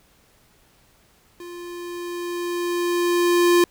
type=tone with level ramp; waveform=square; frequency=349.2 Hz; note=F4; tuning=in tune; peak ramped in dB=-36 to -13 dBFS; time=1.4-3.64 s; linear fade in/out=2 ms; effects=pink hiss -58 dBFS RMS until 3.7 s